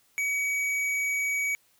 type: tone with hard clipping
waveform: triangle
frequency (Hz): 2266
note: C#7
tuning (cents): +37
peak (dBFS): -27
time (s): 0.18-1.55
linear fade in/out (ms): 0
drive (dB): 13
effects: white hiss -65 dBFS RMS until 1.79 s